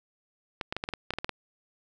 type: clicks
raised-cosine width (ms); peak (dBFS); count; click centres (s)
0.3; -15; 11; 0.612 / 0.725 / 0.766 / 0.839 / 0.889 / 0.937 / 1.106 / 1.137 / 1.186 / 1.245 / 1.293
effects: none